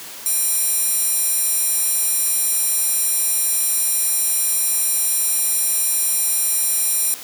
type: tone with high-pass filter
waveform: square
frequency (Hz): 804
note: G5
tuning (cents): +44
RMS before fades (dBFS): -19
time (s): 0.26-7.14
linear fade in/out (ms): 0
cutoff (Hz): 9800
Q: 1.7
effects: white hiss -35 dBFS RMS until 7.23 s + high-pass 150 Hz 12 dB/octave